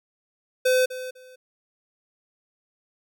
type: tone with echo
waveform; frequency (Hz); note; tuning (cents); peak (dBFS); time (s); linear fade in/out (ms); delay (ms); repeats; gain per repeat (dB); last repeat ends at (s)
square; 510; C5; -44; -18; 0.65-0.86; 10; 250; 2; -14; 1.36
effects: none